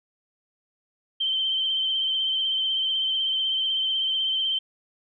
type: tone with vibrato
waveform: sine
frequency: 3111 Hz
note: G7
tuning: 14 cents flat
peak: -22 dBFS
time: 1.2-4.59 s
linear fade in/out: 10 ms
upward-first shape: triangle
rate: 16 Hz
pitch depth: 37 cents each way
effects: none